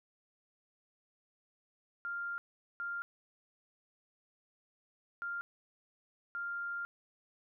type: tone bursts at uneven times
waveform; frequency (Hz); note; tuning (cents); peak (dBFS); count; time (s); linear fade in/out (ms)
sine; 1396.9; F6; 0; -36; 4; 2.05-2.38 / 2.8-3.02 / 5.22-5.41 / 6.35-6.85; 0
effects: none